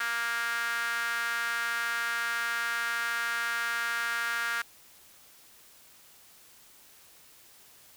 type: tone with high-pass filter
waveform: sawtooth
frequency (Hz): 233.6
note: A#3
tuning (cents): +4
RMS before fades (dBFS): -31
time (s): 0-4.62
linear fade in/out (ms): 5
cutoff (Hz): 1500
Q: 4.9
effects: white hiss -56 dBFS RMS until 7.96 s